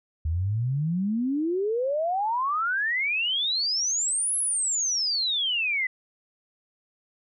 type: exponential two-way sweep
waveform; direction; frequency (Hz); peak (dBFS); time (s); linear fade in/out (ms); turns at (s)
sine; up then down; 75.7 to 11000 to 1983; -23; 0.25-5.87; 5; 4.37
effects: none